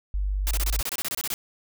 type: tone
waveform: sine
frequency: 49 Hz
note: G1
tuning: in tune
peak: -23 dBFS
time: 0.14-0.81 s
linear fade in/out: 0 ms
type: noise bursts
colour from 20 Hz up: white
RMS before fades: -29 dBFS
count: 14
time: 0.47-1.34 s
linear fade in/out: 0 ms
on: 38 ms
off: 26 ms
effects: none